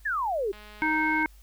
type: exponential sweep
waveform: sine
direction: down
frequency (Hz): 1819 to 370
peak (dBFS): -25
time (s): 0.05-0.52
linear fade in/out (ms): 10
type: click train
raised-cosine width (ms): 0.3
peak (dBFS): -32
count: 148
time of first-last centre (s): 0.53-1.23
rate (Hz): 210
type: harmonic tone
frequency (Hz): 311.1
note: D#4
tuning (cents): 0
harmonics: 1 / 3 / 5 / 7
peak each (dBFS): -28 / -28 / -28 / -28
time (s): 0.82-1.26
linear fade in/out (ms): 0
effects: added 50 Hz sine -49 dBFS peak until 1.42 s + white hiss -61 dBFS RMS until 1.42 s